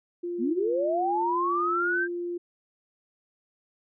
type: tone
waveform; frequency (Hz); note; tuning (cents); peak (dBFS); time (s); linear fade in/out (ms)
sine; 348.8; F4; -2; -29; 0.23-2.38; 10
type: linear sweep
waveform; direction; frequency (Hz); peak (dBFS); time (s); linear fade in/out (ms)
sine; up; 207.7 to 1600; -24; 0.38-2.08; 50
effects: none